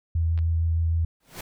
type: tone with vibrato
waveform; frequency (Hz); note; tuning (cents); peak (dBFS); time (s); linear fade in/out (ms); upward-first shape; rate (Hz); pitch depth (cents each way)
sine; 82.41; E2; 0; -20; 0.15-1.05; 5; sine; 6.5; 13
type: clicks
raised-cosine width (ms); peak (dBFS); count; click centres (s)
0.3; -29; 2; 0.377 / 0.389
type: noise with exponential growth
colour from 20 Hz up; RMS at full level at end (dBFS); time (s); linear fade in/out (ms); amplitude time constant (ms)
pink; -33; 1.2-1.41; 5; 45
effects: none